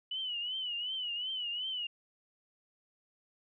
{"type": "tone with vibrato", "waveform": "sine", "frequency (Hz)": 2960, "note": "F#7", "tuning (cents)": 0, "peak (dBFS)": -34, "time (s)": [0.11, 1.87], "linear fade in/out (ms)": 5, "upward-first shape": "triangle", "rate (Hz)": 2.7, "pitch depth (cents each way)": 110, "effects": []}